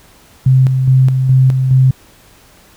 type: tone with tremolo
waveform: sine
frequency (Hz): 130.81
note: C3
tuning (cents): 0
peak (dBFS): -5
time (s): 0.46-1.91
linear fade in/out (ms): 5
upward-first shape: square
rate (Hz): 2.4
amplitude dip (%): 45
effects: pink hiss -45 dBFS RMS until 2.76 s